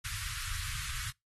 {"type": "band-stop noise", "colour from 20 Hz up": "pink", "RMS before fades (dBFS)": -38, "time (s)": [0.04, 1.11], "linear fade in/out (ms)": 10, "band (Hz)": [130, 1200], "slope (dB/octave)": 48, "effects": ["noise-tail reverb RT60 0.2 s tail -26 dB re dry", "AAC 32 kbps"]}